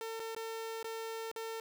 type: tone with dropouts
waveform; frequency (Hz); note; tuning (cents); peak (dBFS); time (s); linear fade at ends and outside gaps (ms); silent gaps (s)
sawtooth; 450; A4; +39; -35; 0.01-1.6; 1; 0.196-0.2 / 0.349-0.364 / 0.829-0.844 / 1.315-1.361
effects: none